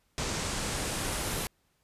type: noise with low-pass filter sweep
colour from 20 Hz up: pink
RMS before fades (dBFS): -33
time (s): 0.18-1.47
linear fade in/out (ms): 0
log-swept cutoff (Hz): 7100 to 12000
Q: 1.5
effects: pink hiss -72 dBFS RMS until 1.83 s + resampled to 32000 Hz